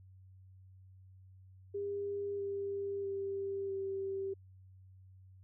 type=tone with pitch steps; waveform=sine; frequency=402.7 / 398.1 / 393.5 / 389 Hz; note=G4 / G4 / G4 / G4; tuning=+47 / +27 / +7 / -13 cents; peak=-35 dBFS; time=1.74-4.34 s; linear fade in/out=10 ms; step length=650 ms; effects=added 94 Hz sine -55 dBFS peak until 5.43 s